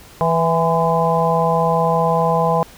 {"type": "harmonic tone with a mistuned harmonic", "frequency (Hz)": 164.81, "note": "E3", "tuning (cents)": 0, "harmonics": [1, 3, 4, 5, 6], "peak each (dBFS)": [-20, -20, -20, -20, -20], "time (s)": [0.21, 2.63], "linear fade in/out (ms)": 0, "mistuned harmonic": 6, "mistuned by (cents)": 50, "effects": ["pink hiss -43 dBFS RMS until 2.77 s"]}